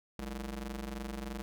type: ring-modulated tone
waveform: sawtooth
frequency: 131.5 Hz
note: C3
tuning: 9 cents sharp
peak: -31 dBFS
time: 0.19-1.42 s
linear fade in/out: 0 ms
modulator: 77.3 Hz
effects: none